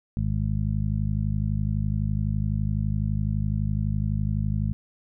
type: harmonic tone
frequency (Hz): 51.91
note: G#1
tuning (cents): 0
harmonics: 1 / 2 / 3 / 4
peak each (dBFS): -28 / -26 / -29 / -31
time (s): 0.17-4.73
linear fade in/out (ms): 0
effects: none